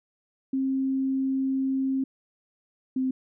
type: tone pair in turn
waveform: sine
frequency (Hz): 266.6 / 260.4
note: C4 / C4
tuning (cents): +33 / -8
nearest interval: unison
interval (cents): 41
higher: first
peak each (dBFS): -23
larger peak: neither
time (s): 0.53-2.04 / 2.96-3.11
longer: first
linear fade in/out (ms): 5
effects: none